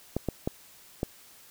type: clicks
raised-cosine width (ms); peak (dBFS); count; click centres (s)
2; -14; 4; 0.166 / 0.287 / 0.475 / 1.031
effects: white hiss -54 dBFS RMS until 1.5 s